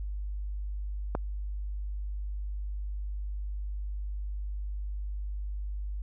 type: click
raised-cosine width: 1 ms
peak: -15 dBFS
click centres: 1.151 s
effects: added 50 Hz sine -32 dBFS peak until 6.02 s